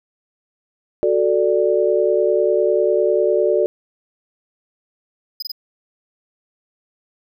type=chord; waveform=sine; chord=D major; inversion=first; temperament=equal; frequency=370 / 440 / 587.3 Hz; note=F#4 / A4 / D5; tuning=0 / 0 / 0 cents; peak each=-18 dBFS; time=1.03-3.66 s; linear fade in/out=0 ms
type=tone bursts; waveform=square; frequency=4996 Hz; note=D#8; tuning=6 cents sharp; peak=-24 dBFS; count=3; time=5.4-5.518 s; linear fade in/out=5 ms; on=24 ms; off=23 ms
effects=none